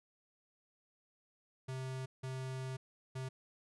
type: tone bursts at uneven times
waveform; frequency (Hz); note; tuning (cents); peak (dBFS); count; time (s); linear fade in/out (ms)
square; 130.81; C3; 0; -40; 3; 1.68-2.06 / 2.23-2.77 / 3.15-3.29; 10
effects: resampled to 24000 Hz